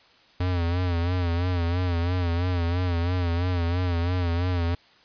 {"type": "tone with vibrato", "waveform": "square", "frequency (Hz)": 87.7, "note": "F2", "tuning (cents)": 8, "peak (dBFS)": -23, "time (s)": [0.4, 4.75], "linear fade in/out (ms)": 5, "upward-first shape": "sine", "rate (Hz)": 3, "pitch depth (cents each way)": 71, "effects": ["white hiss -56 dBFS RMS until 5.04 s", "resampled to 11025 Hz"]}